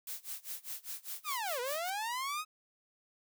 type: noise with tremolo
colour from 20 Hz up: blue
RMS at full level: -40 dBFS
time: 0.07-1.9 s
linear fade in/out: 2 ms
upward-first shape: sine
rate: 5 Hz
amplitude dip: 95%
type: linear two-way sweep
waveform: sawtooth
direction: down then up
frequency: 1281 to 471.7 to 1281 Hz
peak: -31 dBFS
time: 1.24-2.45 s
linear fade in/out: 50 ms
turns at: 1.6 s
effects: none